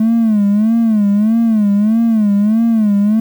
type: tone with vibrato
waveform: triangle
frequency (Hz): 215.8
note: A3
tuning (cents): -33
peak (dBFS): -6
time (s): 0-3.2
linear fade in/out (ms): 5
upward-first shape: sine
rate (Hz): 1.6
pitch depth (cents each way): 120
effects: tanh soft clip ceiling -4 dBFS + 7-bit